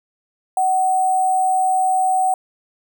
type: tone with sample-and-hold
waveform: sine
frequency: 750 Hz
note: F#5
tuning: 23 cents sharp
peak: -14 dBFS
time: 0.57-2.34 s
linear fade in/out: 2 ms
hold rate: 8820 Hz
effects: none